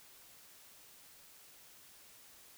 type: silence
effects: white hiss -59 dBFS RMS until 2.57 s